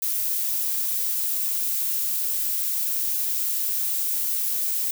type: noise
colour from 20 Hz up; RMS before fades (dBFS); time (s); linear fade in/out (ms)
violet; -25; 0.02-4.91; 5
effects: none